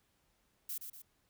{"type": "noise with echo", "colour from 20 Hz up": "violet", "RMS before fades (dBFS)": -40, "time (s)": [0.69, 0.78], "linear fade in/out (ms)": 5, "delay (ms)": 120, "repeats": 2, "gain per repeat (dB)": -6, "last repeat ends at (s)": 1.02, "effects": ["pink hiss -75 dBFS RMS until 1.29 s"]}